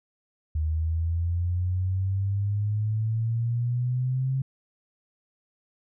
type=exponential sweep; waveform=sine; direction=up; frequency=77 to 134.3 Hz; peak=-23 dBFS; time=0.55-4.42 s; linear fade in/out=5 ms; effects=none